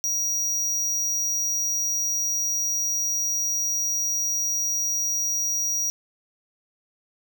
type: tone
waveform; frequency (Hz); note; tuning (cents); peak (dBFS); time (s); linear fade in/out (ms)
square; 5750; F8; +50; -23; 0.04-5.9; 0
effects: none